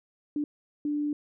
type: tone bursts at uneven times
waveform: sine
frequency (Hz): 294.6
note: D4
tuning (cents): +6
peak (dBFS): -26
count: 2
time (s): 0.36-0.44 / 0.85-1.13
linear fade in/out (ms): 2
effects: none